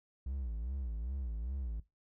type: tone with vibrato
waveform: triangle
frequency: 61 Hz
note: B1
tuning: 21 cents flat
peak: -34 dBFS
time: 0.26-1.8 s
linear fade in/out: 5 ms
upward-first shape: sine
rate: 2.5 Hz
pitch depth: 210 cents each way
effects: noise-tail reverb RT60 0.2 s tail -18 dB re dry